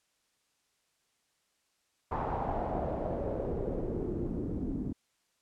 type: noise with low-pass filter sweep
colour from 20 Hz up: pink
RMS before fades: -34 dBFS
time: 2.11-4.93 s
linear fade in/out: 10 ms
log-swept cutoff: 970 to 250 Hz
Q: 3.2
effects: white hiss -75 dBFS RMS until 5.41 s + low-pass 9000 Hz 12 dB/octave

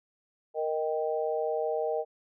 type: chord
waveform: sine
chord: Eb major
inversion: second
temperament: equal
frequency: 466.2 / 622.3 / 784 Hz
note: Bb4 / Eb5 / G5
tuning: 0 / 0 / 0 cents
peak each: -30 / -31 / -35 dBFS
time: 0.54-2.05 s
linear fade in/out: 50 ms
effects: none

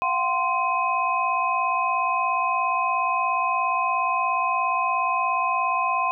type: tone cluster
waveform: sine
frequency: 699 / 756 / 1041 / 2530 Hz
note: F5 / F#5 / C6 / D#7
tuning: +1 / +37 / -9 / +28 cents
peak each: -30 / -28 / -22 / -29 dBFS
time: 0.02-6.11 s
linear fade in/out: 0 ms
effects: none

